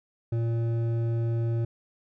sine tone with hard clipping, 115.7 Hz, A#2, 13 cents flat, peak -26 dBFS, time 0.32-1.65 s, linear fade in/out 5 ms, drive 9 dB, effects none

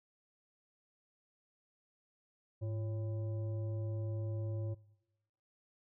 sine tone with frequency modulation, 105.5 Hz, G#2, 28 cents sharp, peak -35 dBFS, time 2.61-4.75 s, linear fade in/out 20 ms, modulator 448 Hz, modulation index 0.43, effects noise-tail reverb RT60 1.0 s tail -22 dB re dry

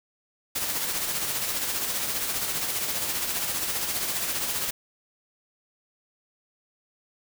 white noise with tremolo, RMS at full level -27 dBFS, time 0.55-4.71 s, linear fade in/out 10 ms, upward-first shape sine, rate 15 Hz, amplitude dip 40%, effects none

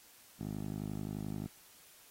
10% pulse tone with band-pass filter, 51.5 Hz, G#1, 14 cents flat, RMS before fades -40 dBFS, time 0.39-1.48 s, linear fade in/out 20 ms, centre 190 Hz, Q 1.1, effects white hiss -60 dBFS RMS until 2.1 s + AAC 48 kbps

